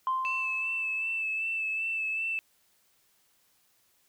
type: tone with exponential decay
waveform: sine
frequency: 1043 Hz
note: C6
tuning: 6 cents flat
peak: -23 dBFS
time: 0.07-1.22 s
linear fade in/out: 1 ms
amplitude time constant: 250 ms
type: tone with vibrato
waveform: sine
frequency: 2637 Hz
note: E7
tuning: in tune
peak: -28 dBFS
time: 0.25-2.39 s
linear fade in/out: 0 ms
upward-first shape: sine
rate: 2.6 Hz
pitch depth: 25 cents each way
effects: tanh soft clip ceiling -21 dBFS + white hiss -68 dBFS RMS until 4.08 s